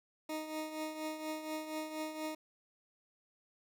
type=tone with tremolo; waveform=20% pulse; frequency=311.1 Hz; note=D#4; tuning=in tune; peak=-31 dBFS; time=0.29-2.35 s; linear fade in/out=5 ms; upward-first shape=triangle; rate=4.2 Hz; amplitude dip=65%; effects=none